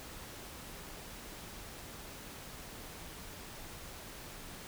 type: silence
effects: pink hiss -48 dBFS RMS until 4.67 s